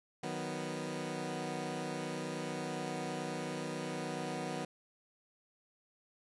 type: chord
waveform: 15% pulse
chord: B major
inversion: first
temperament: equal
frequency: 155.56 / 185 / 246.9 Hz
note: D#3 / F#3 / B3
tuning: 0 / 0 / 0 cents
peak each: -35 / -36 / -35 dBFS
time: 0.23-4.65 s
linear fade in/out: 5 ms
effects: resampled to 24000 Hz